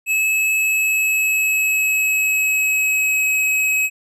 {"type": "tone with pitch glide", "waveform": "square", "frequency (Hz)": [2588, 2554], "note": ["E7", "D#7"], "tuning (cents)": [-32, 45], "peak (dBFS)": -16, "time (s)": [0.06, 3.9], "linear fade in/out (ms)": 50, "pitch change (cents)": -23, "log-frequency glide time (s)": [0.5, 3.3], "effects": []}